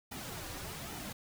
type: noise with flanger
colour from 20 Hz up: pink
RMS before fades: -43 dBFS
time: 0.11-1.13 s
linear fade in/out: 10 ms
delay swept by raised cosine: 1.8 to 4.7 ms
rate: 1.2 Hz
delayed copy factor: -0.6
effects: none